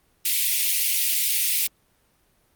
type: high-pass noise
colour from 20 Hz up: white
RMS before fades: -22 dBFS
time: 0.25-1.67 s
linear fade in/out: 5 ms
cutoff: 2100 Hz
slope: 48 dB/octave
effects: pink hiss -64 dBFS RMS until 2.55 s + Opus 32 kbps